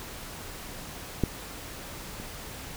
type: clicks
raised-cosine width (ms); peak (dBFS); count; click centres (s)
3; -10 / -26; 2; 1.237 / 2.2
effects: pink hiss -41 dBFS RMS until 2.76 s